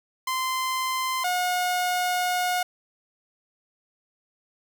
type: tone pair in turn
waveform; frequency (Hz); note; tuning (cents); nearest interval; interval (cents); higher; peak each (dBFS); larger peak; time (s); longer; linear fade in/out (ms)
sawtooth; 1037 / 722.3; C6 / F#5; -16 / -42; tritone; 626; first; -21 / -19; second; 0.27-1.24 / 1.24-2.63; second; 5
effects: 10-bit